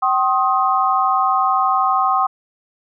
sine tone cluster, 767 / 1066 / 1254 Hz, G5 / C6 / D#6, -38 / +32 / +13 cents, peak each -18 dBFS, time 0.02-2.27 s, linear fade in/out 10 ms, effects none

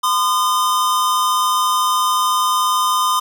square tone pair together, 1025.1 / 1219 Hz, C6 / D#6, -36 / -36 cents, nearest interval minor third, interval 300 cents, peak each -18 dBFS, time 0.03-3.2 s, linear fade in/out 10 ms, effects none

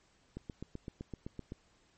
click train, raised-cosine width 3 ms, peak -28 dBFS, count 10, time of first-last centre 0.37-1.521 s, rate 7.82 Hz, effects pink hiss -69 dBFS RMS until 1.97 s + MP3 32 kbps

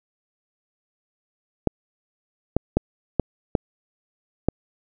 clicks, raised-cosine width 2 ms, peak -4 dBFS, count 6, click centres 1.673 / 2.566 / 2.77 / 3.197 / 3.552 / 4.486 s, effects none

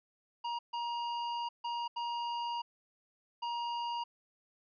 square tone bursts at uneven times, 946 Hz, A#5, 25 cents sharp, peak -35 dBFS, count 5, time 0.44-0.59 / 0.73-1.49 / 1.64-1.88 / 1.96-2.62 / 3.42-4.04 s, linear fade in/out 10 ms, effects resampled to 11025 Hz

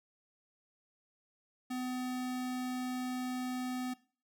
square tone, 252.6 Hz, B3, 39 cents sharp, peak -36 dBFS, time 1.7-3.94 s, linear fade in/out 10 ms, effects noise-tail reverb RT60 0.4 s tail -19 dB re dry

